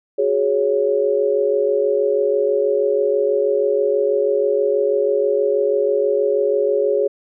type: chord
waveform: sine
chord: F# suspended second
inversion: none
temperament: just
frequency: 370 / 416.2 / 555 Hz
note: F#4 / G#4 / C#5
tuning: 0 / +4 / +2 cents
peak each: -23 / -17 / -19 dBFS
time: 0.18-7.08 s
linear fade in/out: 10 ms
effects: none